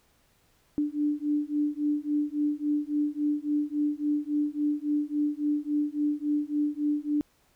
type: beating tone pair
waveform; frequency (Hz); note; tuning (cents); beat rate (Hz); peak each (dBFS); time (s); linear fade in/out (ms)
sine; 293.7 / 297.3; D4 / D4; 0 / +21; 3.6; -28 / -28; 0.78-7.21; 0
effects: pink hiss -66 dBFS RMS until 7.55 s